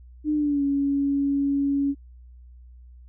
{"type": "tone with pitch glide", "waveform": "sine", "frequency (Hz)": [301.9, 280.1], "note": ["D4", "C#4"], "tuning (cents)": [48, 18], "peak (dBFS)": -20, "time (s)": [0.24, 1.95], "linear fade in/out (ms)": 50, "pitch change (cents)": -130, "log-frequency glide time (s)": [0.34, 0.63], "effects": ["added 61 Hz sine -44 dBFS peak until 3.08 s"]}